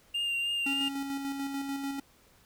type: tone with vibrato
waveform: triangle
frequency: 2794 Hz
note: F7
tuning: in tune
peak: -27 dBFS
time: 0.14-0.89 s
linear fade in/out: 10 ms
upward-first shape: triangle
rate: 3.3 Hz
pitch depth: 23 cents each way
type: tone with tremolo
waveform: square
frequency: 276.4 Hz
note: C#4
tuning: 5 cents flat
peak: -32 dBFS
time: 0.66-2 s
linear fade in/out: 5 ms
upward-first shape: square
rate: 6.8 Hz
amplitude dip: 35%
effects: pink hiss -62 dBFS RMS until 2.45 s